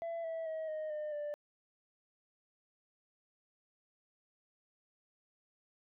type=tone with pitch steps; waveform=sine; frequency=670 / 653.2 / 636.8 / 620.8 / 605.2 / 590 Hz; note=E5 / E5 / D#5 / D#5 / D#5 / D5; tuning=+28 / -16 / +40 / -4 / -48 / +8 cents; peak=-34 dBFS; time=0.02-1.34 s; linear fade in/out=0 ms; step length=220 ms; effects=tanh soft clip ceiling -36 dBFS